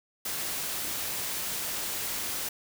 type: noise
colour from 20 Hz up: white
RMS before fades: -33 dBFS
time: 0.25-2.49 s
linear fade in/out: 5 ms
effects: none